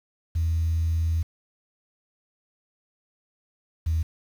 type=tone pair in turn; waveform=sine; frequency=82 / 80.59 Hz; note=E2 / E2; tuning=-9 / -39 cents; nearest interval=unison; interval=30 cents; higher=first; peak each=-20 / -20 dBFS; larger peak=neither; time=0.35-1.23 / 3.86-4.03 s; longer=first; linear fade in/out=10 ms; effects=tanh soft clip ceiling -17 dBFS + 8-bit